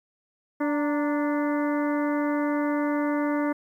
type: harmonic tone with a mistuned harmonic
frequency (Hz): 292.4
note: D4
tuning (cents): -7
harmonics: 1 / 2 / 3 / 4 / 5 / 6 / 7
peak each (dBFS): -24 / -30 / -34 / -36 / -38 / -40 / -41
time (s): 0.6-3.53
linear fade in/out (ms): 10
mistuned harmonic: 3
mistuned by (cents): +70
effects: 10-bit